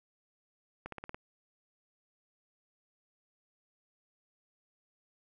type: accelerating click train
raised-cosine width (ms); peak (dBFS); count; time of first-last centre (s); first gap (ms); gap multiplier
0.5; -26; 6; 0.86-1.145; 63; 0.95
effects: none